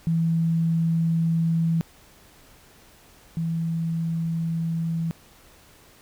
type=tone pair in turn; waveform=sine; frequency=164.81 / 164.81 Hz; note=E3 / E3; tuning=0 / 0 cents; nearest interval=unison; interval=0 cents; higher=neither; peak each=-19 / -23 dBFS; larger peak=first; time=0.07-1.81 / 3.37-5.11 s; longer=neither; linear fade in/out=0 ms; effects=pink hiss -53 dBFS RMS until 6.01 s